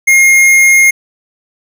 triangle tone with hard clipping, 2138 Hz, C7, 37 cents sharp, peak -5 dBFS, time 0.07-0.91 s, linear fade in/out 10 ms, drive 18 dB, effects none

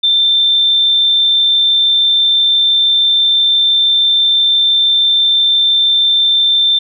sine tone, 3567 Hz, A7, 23 cents sharp, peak -8 dBFS, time 0.03-6.79 s, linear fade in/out 10 ms, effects none

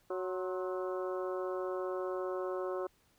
harmonic tone with a mistuned harmonic, 185 Hz, F#3, in tune, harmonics 2 / 3 / 4 / 5 / 6 / 7 / 8, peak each -36 / -39 / -47 / -53 / -45 / -47 / -55 dBFS, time 0.1-2.87 s, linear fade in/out 5 ms, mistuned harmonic 6, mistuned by -68 cents, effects pink hiss -70 dBFS RMS until 3.18 s

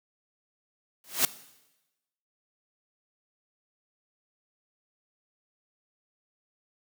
white noise with exponential growth, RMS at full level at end -19 dBFS, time 1.04-1.25 s, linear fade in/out 1 ms, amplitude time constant 44 ms, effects noise-tail reverb RT60 1.0 s tail -17 dB re dry + high-pass 150 Hz 12 dB/octave

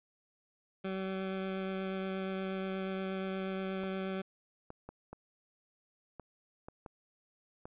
20% pulse tone with vibrato, 190.5 Hz, G3, 49 cents flat, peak -30 dBFS, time 0.84-4.22 s, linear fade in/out 10 ms, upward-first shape triangle, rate 8.4 Hz, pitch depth 11 cents each way
clicks, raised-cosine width 1 ms, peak -31 dBFS, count 8, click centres 3.836 / 4.704 / 4.89 / 5.13 / 6.197 / 6.685 / 6.862 / 7.655 s
effects resampled to 8000 Hz + 10-bit

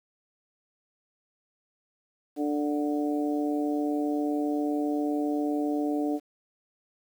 harmonic tone, 147.5 Hz, D3, 8 cents sharp, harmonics 2 / 3 / 4 / 5, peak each -26 / -34 / -36 / -36 dBFS, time 2.36-6.2 s, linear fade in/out 50 ms, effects 9-bit

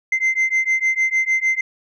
sine beating tone pair, 2073 / 2079.6 Hz, C7 / C7, -17 / -11 cents, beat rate 6.6 Hz, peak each -17 dBFS, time 0.12-1.61 s, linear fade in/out 5 ms, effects tanh soft clip ceiling -13 dBFS

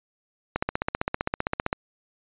click train, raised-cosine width 0.5 ms, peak -9 dBFS, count 19, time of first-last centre 0.56-1.729 s, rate 15.4 Hz, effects resampled to 8000 Hz

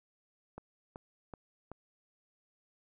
click train, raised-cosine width 1 ms, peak -30 dBFS, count 4, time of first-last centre 0.58-1.716 s, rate 2.64 Hz, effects none

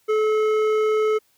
sine tone with hard clipping, 431.5 Hz, A4, 34 cents flat, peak -19 dBFS, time 0.08-1.19 s, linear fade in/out 20 ms, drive 10 dB, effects white hiss -63 dBFS RMS until 1.37 s

